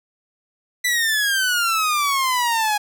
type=exponential sweep; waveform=sawtooth; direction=down; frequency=1996 to 824 Hz; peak=-14 dBFS; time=0.84-2.78 s; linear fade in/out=10 ms; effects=none